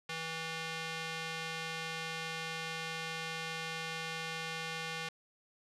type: tone with band-pass filter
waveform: square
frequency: 162.4 Hz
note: E3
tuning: 26 cents flat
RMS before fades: -40 dBFS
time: 0.09-5.09 s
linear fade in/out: 5 ms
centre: 2800 Hz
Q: 0.93
effects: resampled to 32000 Hz